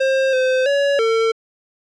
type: tone with pitch steps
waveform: square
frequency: 532 / 516 / 564 / 450.8 Hz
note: C5 / C5 / C#5 / A4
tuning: +29 / -24 / +30 / +42 cents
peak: -15 dBFS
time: 0-1.32 s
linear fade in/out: 10 ms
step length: 330 ms
effects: low-pass 4000 Hz 12 dB/octave